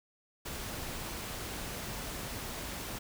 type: noise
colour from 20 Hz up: pink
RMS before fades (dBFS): -40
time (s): 0.45-2.99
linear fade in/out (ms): 10
effects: none